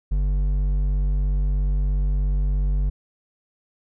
triangle tone with hard clipping, 48.46 Hz, G1, 19 cents flat, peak -20 dBFS, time 0.11-2.9 s, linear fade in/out 10 ms, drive 10 dB, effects none

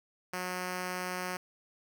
5% pulse tone, 182 Hz, F#3, 28 cents flat, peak -23 dBFS, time 0.33-1.37 s, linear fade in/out 5 ms, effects none

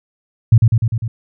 sine tone with echo, 113.1 Hz, A2, 48 cents sharp, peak -3 dBFS, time 0.52-0.58 s, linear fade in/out 5 ms, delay 100 ms, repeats 5, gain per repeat -3 dB, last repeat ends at 1.08 s, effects none

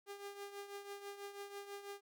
sawtooth tone with tremolo, 402.3 Hz, G4, 45 cents sharp, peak -40 dBFS, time 0.06-2.01 s, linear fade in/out 50 ms, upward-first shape triangle, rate 6.1 Hz, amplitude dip 70%, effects none

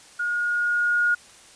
sine tone with level ramp, 1435 Hz, F6, 47 cents sharp, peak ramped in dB -23 to -17 dBFS, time 0.19-1.15 s, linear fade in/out 10 ms, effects white hiss -49 dBFS RMS until 1.55 s + resampled to 22050 Hz

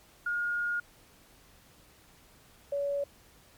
sine tone pair in turn, 1427 / 566.3 Hz, F6 / C#5, +37 / +37 cents, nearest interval octave + major third, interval 1600 cents, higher first, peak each -28 dBFS, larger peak neither, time 0.26-0.8 / 2.72-3.04 s, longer first, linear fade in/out 5 ms, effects pink hiss -59 dBFS RMS until 3.57 s + MP3 96 kbps

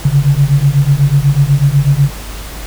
sine beating tone pair, 136.7 / 144.8 Hz, C#3 / D3, -24 / -24 cents, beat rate 8.1 Hz, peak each -10 dBFS, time 0.05-2.1 s, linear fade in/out 5 ms, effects added 50 Hz sine -25 dBFS peak until 2.66 s + pink hiss -29 dBFS RMS until 2.66 s

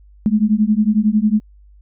sine beating tone pair, 207.7 / 218.7 Hz, G#3 / A3, 0 / -10 cents, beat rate 11 Hz, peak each -15 dBFS, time 0.26-1.4 s, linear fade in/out 0 ms, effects added 50 Hz sine -43 dBFS peak until 1.81 s

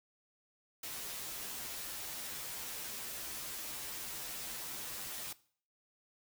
white noise with comb filter, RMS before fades -43 dBFS, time 0.83-5.33 s, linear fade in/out 5 ms, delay 11 ms, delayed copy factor -0.9, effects noise-tail reverb RT60 0.5 s tail -19 dB re dry

